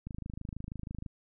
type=click train; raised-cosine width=5 ms; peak=-27 dBFS; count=27; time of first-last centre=0.07-1.062 s; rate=26.2 Hz; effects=none